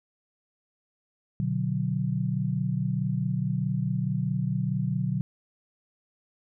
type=chord; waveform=sine; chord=B minor; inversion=none; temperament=just; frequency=123.47 / 148.16 / 185.21 Hz; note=B2 / D3 / F#3; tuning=0 / +16 / +2 cents; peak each=-29 dBFS; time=1.4-5.21 s; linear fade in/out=0 ms; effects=none